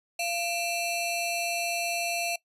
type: ring-modulated tone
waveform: sawtooth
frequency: 1682 Hz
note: G#6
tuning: 22 cents sharp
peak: -21 dBFS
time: 0.19-2.36 s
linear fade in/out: 5 ms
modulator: 993 Hz
effects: noise-tail reverb RT60 0.1 s tail -21 dB re dry + resampled to 32000 Hz